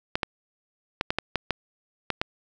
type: clicks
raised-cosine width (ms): 0.3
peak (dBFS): -8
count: 9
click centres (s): 0.155 / 0.232 / 1.011 / 1.105 / 1.186 / 1.357 / 1.507 / 2.103 / 2.215
effects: none